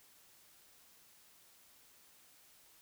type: silence
effects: white hiss -64 dBFS RMS until 2.81 s